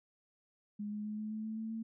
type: tone with pitch steps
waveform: sine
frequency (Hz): 207.6 / 209.9 / 212.2 / 214.5 / 216.9 / 219.3 / 221.7 / 224.2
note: G#3 / G#3 / G#3 / A3 / A3 / A3 / A3 / A3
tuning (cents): 0 / +19 / +38 / -44 / -25 / -6 / +13 / +33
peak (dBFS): -37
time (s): 0.79-1.83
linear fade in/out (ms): 10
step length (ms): 130
effects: none